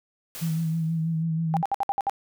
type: noise with exponential decay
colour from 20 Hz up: white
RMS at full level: -36 dBFS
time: 0.35-1.23 s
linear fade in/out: 0 ms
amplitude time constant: 190 ms
type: tone with vibrato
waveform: sine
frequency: 162.4 Hz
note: E3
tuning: 26 cents flat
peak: -23 dBFS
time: 0.41-1.63 s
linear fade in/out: 20 ms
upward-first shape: sine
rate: 6.2 Hz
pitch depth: 34 cents each way
type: tone bursts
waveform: sine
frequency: 796 Hz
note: G5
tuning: 26 cents sharp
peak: -21 dBFS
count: 7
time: 1.54-2.096 s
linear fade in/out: 0 ms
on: 28 ms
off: 60 ms
effects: none